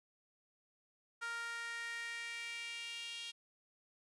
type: tone with high-pass filter sweep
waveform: sawtooth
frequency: 466 Hz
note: A#4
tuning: 1 cent flat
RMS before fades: -44 dBFS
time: 1.21-3.32 s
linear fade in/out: 20 ms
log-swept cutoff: 1400 to 3100 Hz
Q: 4
effects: resampled to 24000 Hz + 12-bit